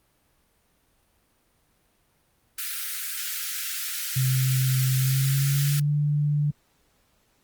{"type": "high-pass noise", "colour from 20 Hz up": "white", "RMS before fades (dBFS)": -31, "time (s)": [2.58, 5.8], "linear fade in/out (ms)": 5, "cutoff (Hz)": 1300, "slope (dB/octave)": 96}
{"type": "tone with pitch glide", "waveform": "sine", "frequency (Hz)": [130.4, 147.22], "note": ["C3", "D3"], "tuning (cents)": [-5, 5], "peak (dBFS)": -20, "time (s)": [4.16, 6.51], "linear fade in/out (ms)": 10, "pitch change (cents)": 210, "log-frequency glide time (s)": [4.99, 5.9]}
{"effects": ["pink hiss -66 dBFS RMS until 7.43 s", "Opus 32 kbps"]}